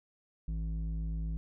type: tone with low-pass filter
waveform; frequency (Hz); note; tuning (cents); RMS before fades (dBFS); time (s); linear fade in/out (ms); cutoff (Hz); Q
square; 54; A1; -32; -35; 0.48-1.37; 0; 160; 1.5
effects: none